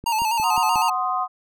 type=click train; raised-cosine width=3 ms; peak=-23 dBFS; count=5; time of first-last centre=0.04-0.758 s; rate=5.57 Hz
type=tone with vibrato; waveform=square; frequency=900 Hz; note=A5; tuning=39 cents sharp; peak=-20 dBFS; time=0.06-0.9 s; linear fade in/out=5 ms; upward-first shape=square; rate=7.9 Hz; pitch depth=61 cents each way
type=chord; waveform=sine; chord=C diminished; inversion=second; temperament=equal; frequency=740 / 1046.5 / 1244.5 Hz; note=Gb5 / C6 / Eb6; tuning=0 / 0 / 0 cents; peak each=-25 dBFS; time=0.42-1.28 s; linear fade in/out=50 ms
effects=none